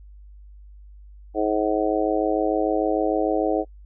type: harmonic tone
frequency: 106.7 Hz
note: G#2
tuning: 47 cents sharp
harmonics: 3 / 4 / 5 / 6 / 7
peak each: -24 / -25 / -26 / -27 / -27 dBFS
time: 1.34-3.65 s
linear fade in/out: 50 ms
effects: noise-tail reverb RT60 0.1 s tail -25 dB re dry + added 50 Hz sine -42 dBFS peak until 3.85 s